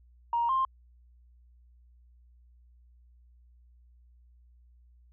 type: tone pair in turn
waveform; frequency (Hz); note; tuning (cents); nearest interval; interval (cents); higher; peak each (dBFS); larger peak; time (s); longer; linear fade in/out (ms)
sine; 940 / 1055.1; A#5 / C6; +14 / +14; major second; 200; second; -24 / -23; second; 0.33-0.49 / 0.49-0.65; neither; 2
effects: tanh soft clip ceiling -19 dBFS + added 60 Hz sine -56 dBFS peak until 5.12 s